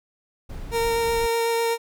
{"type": "noise", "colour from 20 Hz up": "brown", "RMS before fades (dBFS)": -34, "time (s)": [0.49, 1.27], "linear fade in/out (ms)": 10}
{"type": "tone with vibrato", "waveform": "30% pulse", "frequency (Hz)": 462, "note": "A#4", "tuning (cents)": -16, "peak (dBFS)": -18, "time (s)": [0.71, 1.78], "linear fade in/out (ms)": 50, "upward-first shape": "sine", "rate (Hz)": 8, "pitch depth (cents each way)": 9}
{"effects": []}